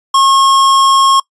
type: tone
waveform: square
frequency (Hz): 1084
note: C#6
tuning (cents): -39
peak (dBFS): -7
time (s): 0.14-1.2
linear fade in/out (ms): 5
effects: noise-tail reverb RT60 0.1 s tail -23 dB re dry + resampled to 22050 Hz